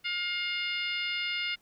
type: harmonic tone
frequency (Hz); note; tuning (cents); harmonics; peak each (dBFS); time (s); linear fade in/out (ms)
710; F5; +28; 2 / 3 / 4 / 5 / 6 / 7; -39 / -33 / -34 / -40 / -44 / -44; 0.04-1.56; 20
effects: pink hiss -67 dBFS RMS until 1.61 s